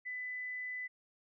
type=tone; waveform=sine; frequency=2000 Hz; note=B6; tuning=21 cents sharp; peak=-38 dBFS; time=0.05-0.88 s; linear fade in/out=20 ms; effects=none